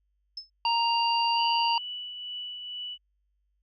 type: tone with exponential decay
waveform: sine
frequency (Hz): 5230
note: E8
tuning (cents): -15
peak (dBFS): -31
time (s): 0.37-0.5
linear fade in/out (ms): 5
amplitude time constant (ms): 28
type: harmonic tone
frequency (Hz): 932.3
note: A#5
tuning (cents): 0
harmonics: 1 / 3 / 5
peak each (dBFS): -24 / -29 / -31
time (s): 0.65-1.78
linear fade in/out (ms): 2
type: tone with tremolo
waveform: sine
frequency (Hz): 2960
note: F#7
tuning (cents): 0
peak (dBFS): -33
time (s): 1.35-2.98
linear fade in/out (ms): 50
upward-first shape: triangle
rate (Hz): 2.2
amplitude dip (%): 40
effects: added 50 Hz sine -70 dBFS peak until 3.62 s